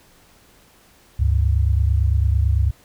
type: tone pair together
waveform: sine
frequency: 70.63 / 99.6 Hz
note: C#2 / G2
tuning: +33 / +28 cents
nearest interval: tritone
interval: 595 cents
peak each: -16 / -19 dBFS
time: 1.19-2.71 s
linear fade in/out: 10 ms
effects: pink hiss -53 dBFS RMS until 2.84 s